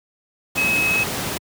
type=tone in noise; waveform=sine; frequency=2564 Hz; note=E7; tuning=49 cents flat; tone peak=-17 dBFS; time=0.57-1.04 s; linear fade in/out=10 ms; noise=pink; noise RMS=-25 dBFS; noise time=0.55-1.38 s; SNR=+5 dB; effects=high-pass 100 Hz 12 dB/octave